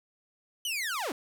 sawtooth linear sweep, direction down, 3068 to 233.2 Hz, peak -27 dBFS, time 0.65-1.12 s, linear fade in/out 2 ms, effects none

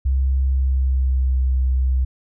sine tone with pitch glide, 66.3 to 64.49 Hz, C2 to C2, +23 to -24 cents, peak -15 dBFS, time 0.05-2.05 s, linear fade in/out 10 ms, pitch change -47 cents, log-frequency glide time 0.45-1.43 s, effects none

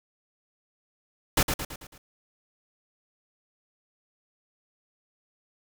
pink noise with echo, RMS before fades -21 dBFS, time 1.37-1.43 s, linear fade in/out 5 ms, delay 110 ms, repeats 5, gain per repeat -6 dB, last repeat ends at 1.98 s, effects none

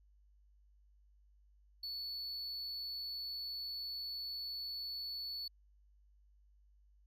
triangle tone, 4437 Hz, C#8, 1 cent sharp, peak -39 dBFS, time 1.83-5.48 s, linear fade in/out 5 ms, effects added 50 Hz sine -64 dBFS peak until 7.06 s

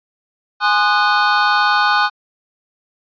square chord, Ab dominant seventh, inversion none, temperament equal with one note detuned, 830.6 / 1046.5 / 1225.2 / 1480 Hz, Ab5 / C6 / Eb6 / Gb6, 0 / 0 / -27 / 0 cents, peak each -18 / -22 / -18 / -17 dBFS, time 0.6-2.1 s, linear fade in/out 50 ms, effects resampled to 11025 Hz

